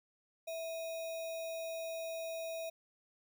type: tone with sample-and-hold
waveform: sine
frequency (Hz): 655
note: E5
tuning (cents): -11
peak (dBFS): -38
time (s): 0.47-2.7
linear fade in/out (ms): 10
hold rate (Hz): 3150
effects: none